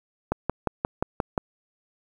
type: click train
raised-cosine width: 1 ms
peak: -9 dBFS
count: 7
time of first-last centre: 0.32-1.378 s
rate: 5.67 Hz
effects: 8-bit